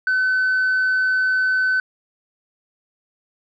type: tone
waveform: sine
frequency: 1516 Hz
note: F#6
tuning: 42 cents sharp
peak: -14 dBFS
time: 0.07-1.8 s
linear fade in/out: 2 ms
effects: tanh soft clip ceiling -14 dBFS